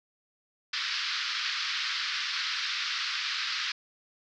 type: band-pass noise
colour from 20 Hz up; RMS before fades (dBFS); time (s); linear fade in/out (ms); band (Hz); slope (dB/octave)
white; -32; 0.73-3.72; 5; 1200 to 5100; 48
effects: none